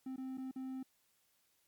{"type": "tone with dropouts", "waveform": "triangle", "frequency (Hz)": 261.6, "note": "C4", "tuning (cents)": 0, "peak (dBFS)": -38, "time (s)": [0.06, 0.83], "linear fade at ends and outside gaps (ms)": 5, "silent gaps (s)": [[0.162, 0.179], [0.374, 0.38], [0.513, 0.559]], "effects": ["white hiss -75 dBFS RMS until 1.67 s", "MP3 96 kbps"]}